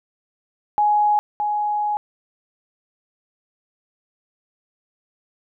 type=tone pair in turn; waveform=sine; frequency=836 / 836 Hz; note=G#5 / G#5; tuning=+11 / +11 cents; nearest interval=unison; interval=0 cents; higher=neither; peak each=-14 / -19 dBFS; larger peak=first; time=0.78-1.19 / 1.4-1.97 s; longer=second; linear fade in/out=0 ms; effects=none